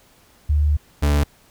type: tone pair in turn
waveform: sine / 40% pulse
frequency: 74.3 / 72.81 Hz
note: D2 / D2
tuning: +21 / -14 cents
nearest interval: unison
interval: 35 cents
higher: first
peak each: -14 dBFS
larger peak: neither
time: 0.49-0.77 / 1.02-1.24 s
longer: first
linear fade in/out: 10 ms
effects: pink hiss -54 dBFS RMS until 1.5 s